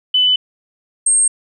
sine tone pair in turn, 3002 / 8491 Hz, F#7 / C9, +24 / +24 cents, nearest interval octave + tritone, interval 1800 cents, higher second, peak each -10 / -10 dBFS, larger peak neither, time 0.14-0.36 / 1.06-1.28 s, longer neither, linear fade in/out 5 ms, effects none

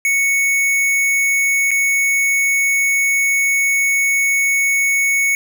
square tone with dropouts, 2217 Hz, C#7, in tune, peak -14 dBFS, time 0.05-5.35 s, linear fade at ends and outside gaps 1 ms, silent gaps 1.708-1.714 s, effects none

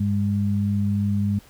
sine tone pair together, 100 / 203 Hz, G2 / G#3, +35 / -39 cents, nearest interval octave, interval 1226 cents, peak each -22 dBFS, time 0-1.39 s, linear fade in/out 5 ms, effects pink hiss -52 dBFS RMS until 1.49 s

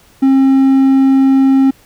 triangle tone, 268.3 Hz, C4, 44 cents sharp, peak -4 dBFS, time 0.22-1.71 s, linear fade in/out 10 ms, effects pink hiss -47 dBFS RMS until 1.85 s

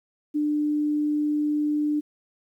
sine tone, 298.1 Hz, D4, 26 cents sharp, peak -21 dBFS, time 0.34-2.01 s, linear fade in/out 20 ms, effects 10-bit

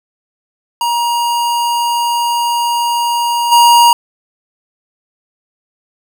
square tone with level steps, 947 Hz, A#5, 27 cents sharp, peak -13 / -5 dBFS, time 0.81-3.93 s, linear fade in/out 2 ms, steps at 3.51 s, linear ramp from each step 20 ms, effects none

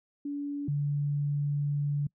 sine tone pair in turn, 286.5 / 144.58 Hz, D4 / D3, -43 / -27 cents, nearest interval octave, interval 1184 cents, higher first, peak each -31 / -26 dBFS, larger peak second, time 0.25-0.68 / 0.68-2.07 s, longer second, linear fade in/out 5 ms, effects noise-tail reverb RT60 0.1 s tail -25 dB re dry

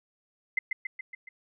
sine tone with echo, 2054 Hz, C7, 33 cents flat, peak -22 dBFS, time 0.57-0.59 s, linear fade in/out 5 ms, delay 140 ms, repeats 5, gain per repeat -4 dB, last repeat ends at 1.29 s, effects none

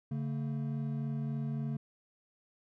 triangle tone pair together, 142.18 / 225.7 Hz, C#3 / A3, +44 / +44 cents, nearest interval minor sixth, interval 800 cents, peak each -32 / -36 dBFS, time 0.11-1.77 s, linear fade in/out 5 ms, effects none

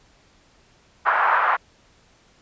pink band-pass noise, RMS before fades -19 dBFS, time 1.05-1.57 s, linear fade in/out 20 ms, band 900 to 1500 Hz, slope 24 dB/octave, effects pink hiss -57 dBFS RMS until 2.41 s + resampled to 16000 Hz

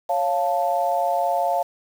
sine chord, Db augmented, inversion none, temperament equal, 554.4 / 698.5 / 880 Hz, Db5 / F5 / A5, 0 / 0 / 0 cents, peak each -25 / -21 / -25 dBFS, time 0.09-1.63 s, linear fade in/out 10 ms, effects 7-bit

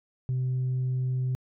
sine tone, 128.2 Hz, C3, 35 cents flat, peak -23 dBFS, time 0.29-1.35 s, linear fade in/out 0 ms, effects tanh soft clip ceiling -23 dBFS

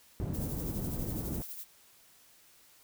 white low-pass noise, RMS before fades -36 dBFS, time 0.2-1.42 s, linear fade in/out 0 ms, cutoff 210 Hz, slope 12 dB/octave
violet noise with tremolo, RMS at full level -41 dBFS, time 0.33-1.65 s, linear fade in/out 20 ms, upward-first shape triangle, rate 12 Hz, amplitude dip 55%
effects white hiss -61 dBFS RMS until 2.83 s

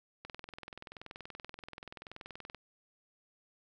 click train, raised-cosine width 0.3 ms, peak -29 dBFS, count 49, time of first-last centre 0.25-2.547 s, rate 20.9 Hz, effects none

